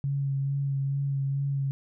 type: tone with vibrato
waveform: sine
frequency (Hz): 138.4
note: C#3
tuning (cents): -2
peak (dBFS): -25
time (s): 0.04-1.71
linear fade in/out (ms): 0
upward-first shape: sine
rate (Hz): 2.3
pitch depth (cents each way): 19
effects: none